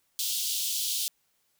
pink high-pass noise, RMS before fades -30 dBFS, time 0.19-1.08 s, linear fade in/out 0 ms, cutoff 3100 Hz, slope 48 dB/octave, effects white hiss -72 dBFS RMS until 1.59 s

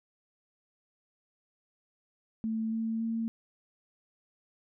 sine tone with pitch steps, 222.2 / 224.5 / 226.9 Hz, A3 / A3 / A#3, +17 / +35 / -47 cents, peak -29 dBFS, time 2.44-3.28 s, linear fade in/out 0 ms, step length 280 ms, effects none

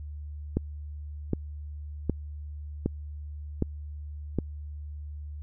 click train, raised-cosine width 3 ms, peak -12 dBFS, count 6, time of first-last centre 0.57-4.387 s, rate 1.31 Hz, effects added 74 Hz sine -36 dBFS peak until 5.42 s

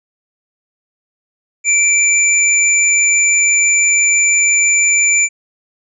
sine tone pair together, 2342 / 7018 Hz, D7 / A8, -5 / -5 cents, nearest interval octave + perfect fifth, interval 1900 cents, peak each -12 dBFS, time 1.64-5.29 s, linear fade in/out 50 ms, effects none

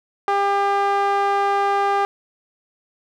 sawtooth tone with band-pass filter, 400 Hz, G4, 35 cents sharp, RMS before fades -19 dBFS, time 0.28-2.05 s, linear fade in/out 0 ms, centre 960 Hz, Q 2.1, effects none

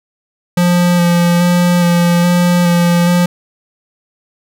square tone with vibrato, 174.61 Hz, F3, in tune, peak -9 dBFS, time 0.57-3.26 s, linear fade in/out 5 ms, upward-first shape square, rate 1.2 Hz, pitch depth 14 cents each way, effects none

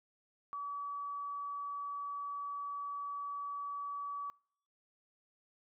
sine tone, 1143 Hz, D6, 47 cents flat, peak -38 dBFS, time 0.53-4.3 s, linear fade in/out 0 ms, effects noise-tail reverb RT60 0.6 s tail -26 dB re dry

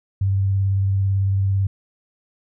sine tone with vibrato, 97.5 Hz, G2, 9 cents flat, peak -16 dBFS, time 0.21-1.67 s, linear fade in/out 5 ms, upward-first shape square, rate 18 Hz, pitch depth 15 cents each way, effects none

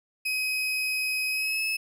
35% pulse tone with pitch glide, 2528 to 2595 Hz, D#7 to E7, +27 to -28 cents, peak -24 dBFS, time 0.25-1.77 s, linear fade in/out 10 ms, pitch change +45 cents, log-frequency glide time 1.29-1.63 s, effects none

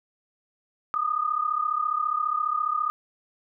sine tone pair together, 1209.8 / 1244.5 Hz, D#6 / D#6, -49 / 0 cents, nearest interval unison, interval 49 cents, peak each -26 dBFS, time 0.94-2.9 s, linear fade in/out 0 ms, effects none

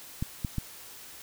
clicks, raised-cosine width 5 ms, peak -17 dBFS, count 3, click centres 0.225 / 0.448 / 0.583 s, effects white hiss -47 dBFS RMS until 1.22 s

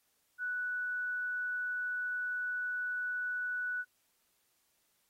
sine tone, 1480 Hz, F#6, in tune, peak -33 dBFS, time 0.38-3.85 s, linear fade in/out 50 ms, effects white hiss -75 dBFS RMS until 5.09 s + AAC 48 kbps

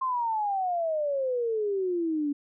sine exponential sweep, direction down, 1065 to 282.2 Hz, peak -25 dBFS, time 0.01-2.33 s, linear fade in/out 10 ms, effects none

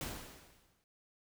pink noise with exponential decay, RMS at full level -39 dBFS, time 0.01-0.84 s, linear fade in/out 1 ms, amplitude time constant 180 ms, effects none

